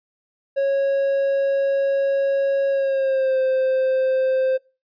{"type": "tone with pitch glide", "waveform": "triangle", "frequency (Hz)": [550, 523], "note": ["C#5", "C5"], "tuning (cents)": [-14, -1], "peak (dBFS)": -15, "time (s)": [0.56, 4.58], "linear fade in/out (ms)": 20, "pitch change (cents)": -87, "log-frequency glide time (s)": [2.7, 3.39], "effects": ["noise-tail reverb RT60 0.3 s tail -23 dB re dry", "resampled to 11025 Hz"]}